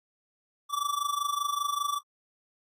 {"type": "tone with amplitude modulation", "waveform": "square", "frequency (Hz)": 1159, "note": "D6", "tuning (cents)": -23, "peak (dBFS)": -25, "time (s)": [0.69, 2.01], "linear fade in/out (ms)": 50, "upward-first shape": "sine", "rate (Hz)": 25.1, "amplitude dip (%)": 80, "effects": ["AAC 48 kbps"]}